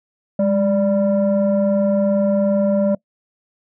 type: tone pair together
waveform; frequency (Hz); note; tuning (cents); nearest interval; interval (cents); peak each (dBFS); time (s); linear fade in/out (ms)
sine; 203.3 / 587.3; G#3 / D5; -37 / 0; octave + tritone; 1837; -15; 0.39-2.95; 5
effects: noise-tail reverb RT60 0.1 s tail -24 dB re dry + tanh soft clip ceiling -10 dBFS